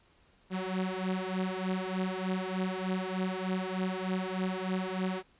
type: beating tone pair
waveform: sawtooth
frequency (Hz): 185 / 188.3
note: F#3 / F#3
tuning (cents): 0 / +31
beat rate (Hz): 3.3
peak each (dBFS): -30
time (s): 0.5-5.23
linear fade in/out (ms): 50
effects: pink hiss -65 dBFS RMS until 5.39 s + resampled to 8000 Hz